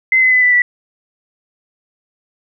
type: tone with pitch steps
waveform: sine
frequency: 2058 / 2033 / 2009 / 1984.5 / 1960.5 Hz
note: C7 / B6 / B6 / B6 / B6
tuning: -29 / +50 / +29 / +8 / -13 cents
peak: -8 dBFS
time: 0.12-0.62 s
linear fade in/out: 2 ms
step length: 100 ms
effects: none